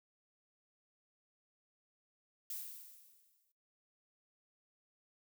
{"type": "noise with exponential decay", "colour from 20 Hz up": "violet", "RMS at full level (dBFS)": -41, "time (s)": [2.5, 3.52], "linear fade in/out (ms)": 2, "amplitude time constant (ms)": 220, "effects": ["noise-tail reverb RT60 0.4 s tail -21 dB re dry"]}